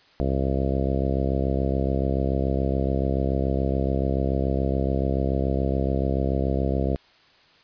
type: harmonic tone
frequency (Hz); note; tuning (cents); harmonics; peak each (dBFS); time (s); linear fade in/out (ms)
67; C2; +42; 1 / 2 / 3 / 4 / 5 / 6 / 7 / 8 / 9 / 10; -25 / -28 / -30 / -31 / -32 / -33 / -33 / -34 / -35 / -35; 0.2-6.96; 0
effects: white hiss -56 dBFS RMS until 7.63 s + resampled to 11025 Hz